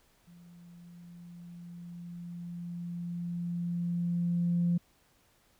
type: tone with level ramp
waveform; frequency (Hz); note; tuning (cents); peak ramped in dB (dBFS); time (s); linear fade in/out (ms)
sine; 173.1; F3; -15; -52 to -23; 0.27-4.78; 10
effects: tanh soft clip ceiling -20 dBFS + pink hiss -67 dBFS RMS until 5.59 s